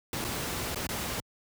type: noise with dropouts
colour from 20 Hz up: pink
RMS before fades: -33 dBFS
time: 0.13-1.2 s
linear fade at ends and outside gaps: 1 ms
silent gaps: 0.243-0.248 / 0.746-0.758 / 0.868-0.89 s
effects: high-pass 60 Hz 12 dB/octave